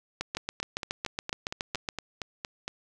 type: two click trains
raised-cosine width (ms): 0.2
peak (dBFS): -13 / -16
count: 13 / 11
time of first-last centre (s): 0.21-1.888 / 0.37-2.679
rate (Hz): 7.15 / 4.33
effects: none